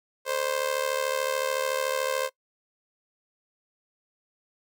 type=tone with amplitude modulation; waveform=sawtooth; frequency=523.3 Hz; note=C5; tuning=in tune; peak=-18 dBFS; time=0.25-2.3 s; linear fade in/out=50 ms; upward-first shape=sine; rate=73.7 Hz; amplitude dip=85%; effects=noise-tail reverb RT60 0.1 s tail -20 dB re dry